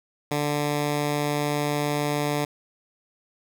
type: tone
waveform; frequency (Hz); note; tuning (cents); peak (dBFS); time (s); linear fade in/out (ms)
10% pulse; 146.9; D3; +1; -15; 0.31-2.45; 5
effects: none